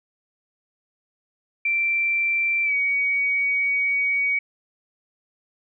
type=tone with pitch glide; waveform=sine; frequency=2349 to 2252 Hz; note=D7 to C#7; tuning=0 to +27 cents; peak=-19 dBFS; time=1.65-4.39 s; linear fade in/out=5 ms; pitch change=-73 cents; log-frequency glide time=2.64-2.74 s; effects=none